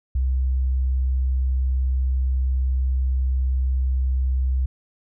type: tone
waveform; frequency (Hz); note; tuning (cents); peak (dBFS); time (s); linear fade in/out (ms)
sine; 64.7; C2; -19; -18; 0.15-4.66; 5
effects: none

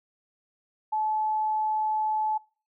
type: tone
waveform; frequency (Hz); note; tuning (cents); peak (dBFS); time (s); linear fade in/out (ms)
sine; 863; A5; -34; -24; 0.92-2.38; 10
effects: noise-tail reverb RT60 0.4 s tail -25 dB re dry

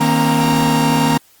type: tone cluster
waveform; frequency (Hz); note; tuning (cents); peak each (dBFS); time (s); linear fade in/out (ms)
45% pulse; 156.8 / 235.4 / 268.9 / 931; D#3 / A#3 / C4 / A#5; +14 / +17 / +47 / -2; -18; 0-1.18; 10
effects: white hiss -51 dBFS RMS until 1.4 s + Opus 24 kbps

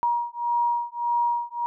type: beating tone pair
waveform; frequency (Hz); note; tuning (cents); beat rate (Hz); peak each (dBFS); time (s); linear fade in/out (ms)
sine; 950 / 951.7; A#5 / A#5; +33 / +36; 1.7; -25; 0.03-1.66; 0
effects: none

